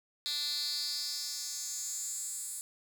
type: tone with high-pass filter sweep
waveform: 10% pulse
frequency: 293.7 Hz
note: D4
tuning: in tune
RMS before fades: -37 dBFS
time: 0.26-2.61 s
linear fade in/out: 0 ms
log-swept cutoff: 3800 to 8800 Hz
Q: 4.4
effects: none